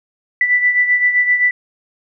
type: beating tone pair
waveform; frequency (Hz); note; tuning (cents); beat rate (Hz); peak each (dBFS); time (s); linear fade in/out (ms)
sine; 1975.5 / 1983.2; B6 / B6; 0 / +7; 7.7; -12 / -19; 0.41-1.51; 2
effects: none